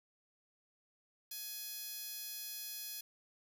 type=tone with high-pass filter; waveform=10% pulse; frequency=840 Hz; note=G#5; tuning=19 cents sharp; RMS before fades=-45 dBFS; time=1.31-3.01 s; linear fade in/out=5 ms; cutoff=6600 Hz; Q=0.58; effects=11-bit